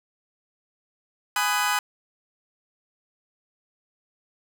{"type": "chord", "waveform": "30% pulse", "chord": "G# minor seventh", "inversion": "none", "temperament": "just", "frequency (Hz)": [830.6, 996.7, 1245.9, 1495.1], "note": ["G#5", "B5", "D#6", "F#6"], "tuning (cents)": [0, 16, 2, 18], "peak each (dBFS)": -25, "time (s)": [1.36, 1.79], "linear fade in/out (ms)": 2, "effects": []}